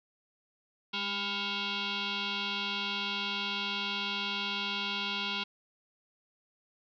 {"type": "tone with frequency modulation", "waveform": "sine", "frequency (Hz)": 204, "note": "G#3", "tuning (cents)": -31, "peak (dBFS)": -31, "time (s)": [0.93, 5.44], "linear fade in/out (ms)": 10, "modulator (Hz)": 602, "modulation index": 6.5, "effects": ["12-bit"]}